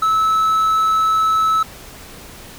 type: tone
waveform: triangle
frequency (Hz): 1302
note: E6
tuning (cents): -22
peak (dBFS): -11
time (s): 0.02-1.63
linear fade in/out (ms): 5
effects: pink hiss -38 dBFS RMS until 2.58 s